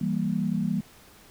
sine chord, E diminished, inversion none, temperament equal, 164.81 / 196 / 233.1 Hz, E3 / G3 / Bb3, 0 / 0 / 0 cents, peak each -29 / -27 / -29 dBFS, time 0.01-0.81 s, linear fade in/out 5 ms, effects pink hiss -53 dBFS RMS until 1.3 s

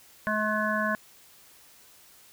harmonic tone, 213.7 Hz, G#3, 50 cents sharp, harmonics 1 / 3 / 5 / 7 / 8, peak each -31 / -31 / -31 / -31 / -31 dBFS, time 0.27-0.95 s, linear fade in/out 0 ms, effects white hiss -55 dBFS RMS until 2.32 s

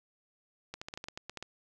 clicks, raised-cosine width 0.2 ms, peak -23 dBFS, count 11, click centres 0.74 / 0.815 / 0.885 / 0.939 / 0.975 / 1.041 / 1.085 / 1.175 / 1.296 / 1.373 / 1.426 s, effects none

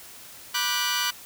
15% pulse chord, G major seventh, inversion first, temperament just, 980 / 1176 / 1470 / 1568 Hz, B5 / D6 / F#6 / G6, -14 / +2 / -12 / 0 cents, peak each -24 / -24 / -22 / -26 dBFS, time 0.54-1.11 s, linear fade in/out 10 ms, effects white hiss -45 dBFS RMS until 1.25 s

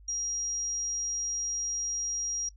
sine tone, 5700 Hz, F8, 34 cents sharp, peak -30 dBFS, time 0.08-2.49 s, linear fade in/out 5 ms, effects noise-tail reverb RT60 0.1 s tail -21 dB re dry + added 50 Hz sine -50 dBFS peak until 2.56 s

